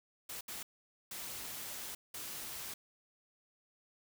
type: noise bursts at uneven times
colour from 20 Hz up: white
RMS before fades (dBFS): -44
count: 4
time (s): 0.29-0.41 / 0.48-0.63 / 1.11-1.95 / 2.14-2.74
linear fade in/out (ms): 5
effects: none